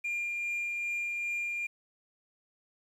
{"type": "tone with tremolo", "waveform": "sine", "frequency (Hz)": 2400, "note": "D7", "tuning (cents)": 37, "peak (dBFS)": -28, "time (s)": [0.04, 1.67], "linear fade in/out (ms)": 10, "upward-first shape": "sine", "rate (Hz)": 2.5, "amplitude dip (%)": 25, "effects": ["tanh soft clip ceiling -29 dBFS", "10-bit"]}